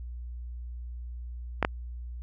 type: clicks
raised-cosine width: 0.5 ms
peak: -8 dBFS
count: 2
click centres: 1.627 / 1.649 s
effects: added 60 Hz sine -36 dBFS peak until 2.22 s